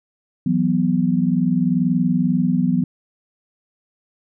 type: chord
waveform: sine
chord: E suspended second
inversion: none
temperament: just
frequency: 164.81 / 185.42 / 247.2 Hz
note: E3 / F#3 / B3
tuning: 0 / +4 / +2 cents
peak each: -21 / -19 / -19 dBFS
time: 0.46-2.84 s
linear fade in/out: 5 ms
effects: none